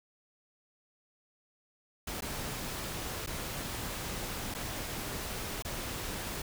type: noise with dropouts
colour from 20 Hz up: pink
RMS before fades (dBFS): -38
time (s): 2.07-6.42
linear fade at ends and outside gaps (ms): 5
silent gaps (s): 2.208-2.221 / 3.263-3.272 / 4.541-4.547 / 5.624-5.648
effects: none